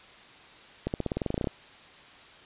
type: accelerating click train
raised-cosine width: 2 ms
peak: -15 dBFS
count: 14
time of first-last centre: 0.87-1.472 s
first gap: 69 ms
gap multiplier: 0.93
effects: white hiss -51 dBFS RMS until 2.45 s + resampled to 8000 Hz